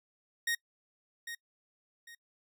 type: tone with echo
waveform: sawtooth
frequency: 1866 Hz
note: A#6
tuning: 1 cent sharp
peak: -26 dBFS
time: 0.47-0.55 s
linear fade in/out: 5 ms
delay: 800 ms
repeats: 2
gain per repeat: -10 dB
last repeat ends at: 2.15 s
effects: noise-tail reverb RT60 0.1 s tail -25 dB re dry